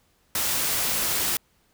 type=noise; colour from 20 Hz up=white; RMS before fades=-25 dBFS; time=0.35-1.37 s; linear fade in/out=2 ms; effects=pink hiss -65 dBFS RMS until 1.73 s